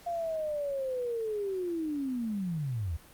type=linear sweep; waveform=sine; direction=down; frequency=698.5 to 72.3 Hz; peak=-30 dBFS; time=0.06-2.97 s; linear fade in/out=10 ms; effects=pink hiss -55 dBFS RMS until 3.13 s + Opus 48 kbps